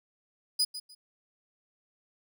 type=tone with echo; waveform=35% pulse; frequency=4960 Hz; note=D#8; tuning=6 cents flat; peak=-22 dBFS; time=0.59-0.65 s; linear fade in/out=10 ms; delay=150 ms; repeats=2; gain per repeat=-13 dB; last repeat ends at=0.95 s; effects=none